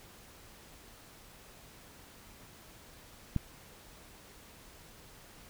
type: click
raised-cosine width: 5 ms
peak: -17 dBFS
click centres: 3.363 s
effects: pink hiss -55 dBFS RMS until 5.49 s